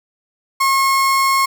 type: tone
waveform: 35% pulse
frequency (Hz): 1083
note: C#6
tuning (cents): -41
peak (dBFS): -11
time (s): 0.6-1.46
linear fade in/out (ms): 10
effects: none